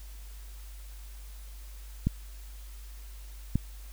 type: clicks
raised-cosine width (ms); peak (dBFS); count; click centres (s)
5; -12; 2; 2.07 / 3.556
effects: added 50 Hz sine -42 dBFS peak until 3.92 s + white hiss -55 dBFS RMS until 3.92 s